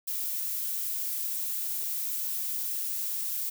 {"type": "noise", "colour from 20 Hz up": "violet", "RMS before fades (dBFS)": -32, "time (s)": [0.07, 3.5], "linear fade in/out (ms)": 10, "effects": []}